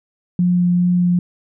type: tone with vibrato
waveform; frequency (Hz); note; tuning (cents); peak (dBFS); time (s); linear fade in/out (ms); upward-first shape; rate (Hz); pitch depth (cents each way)
sine; 177.4; F3; +27; -12; 0.39-1.19; 2; sine; 2.4; 8
effects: none